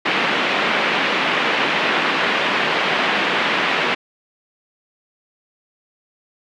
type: band-pass noise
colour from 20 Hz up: white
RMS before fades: -19 dBFS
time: 0.05-3.95 s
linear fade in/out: 10 ms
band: 180 to 2900 Hz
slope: 24 dB/octave
effects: none